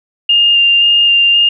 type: tone with vibrato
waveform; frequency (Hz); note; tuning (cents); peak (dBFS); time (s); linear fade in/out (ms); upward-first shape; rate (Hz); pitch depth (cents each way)
sine; 2810; F7; +10; -6; 0.29-1.49; 5; square; 1.9; 10
effects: none